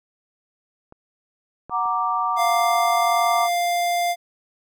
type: clicks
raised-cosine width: 1 ms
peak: -30 / -22 / -32 dBFS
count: 3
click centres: 0.924 / 1.696 / 1.857 s
type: chord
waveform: sine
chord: Gb augmented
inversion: none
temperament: equal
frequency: 740 / 932.3 / 1174.7 Hz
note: Gb5 / Bb5 / D6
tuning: 0 / 0 / 0 cents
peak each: -26 / -25 / -22 dBFS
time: 1.7-3.49 s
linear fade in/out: 50 ms
type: tone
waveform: square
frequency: 698.5 Hz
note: F5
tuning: in tune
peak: -20 dBFS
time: 2.36-4.16 s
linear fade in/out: 50 ms
effects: none